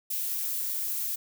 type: noise with high-pass filter sweep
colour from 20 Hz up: violet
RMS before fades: -31 dBFS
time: 0.1-1.16 s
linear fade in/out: 10 ms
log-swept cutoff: 2600 to 230 Hz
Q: 1.2
effects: none